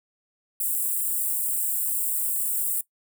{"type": "high-pass noise", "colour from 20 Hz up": "white", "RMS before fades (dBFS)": -26, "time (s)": [0.6, 2.81], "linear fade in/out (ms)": 2, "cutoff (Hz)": 7700, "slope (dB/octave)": 96, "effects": ["noise-tail reverb RT60 0.1 s tail -19 dB re dry"]}